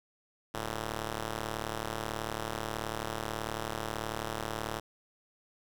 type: ring-modulated tone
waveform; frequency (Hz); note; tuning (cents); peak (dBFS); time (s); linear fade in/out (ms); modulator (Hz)
5% pulse; 110.9; A2; +14; -20; 0.54-4.8; 10; 241
effects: none